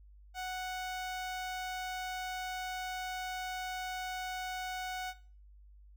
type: tone with notch filter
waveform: sawtooth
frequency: 740 Hz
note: F#5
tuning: in tune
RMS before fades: -39 dBFS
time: 0.34-5.14 s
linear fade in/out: 50 ms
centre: 11000 Hz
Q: 1.6
effects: noise-tail reverb RT60 0.4 s tail -17 dB re dry + added 50 Hz sine -54 dBFS peak until 5.96 s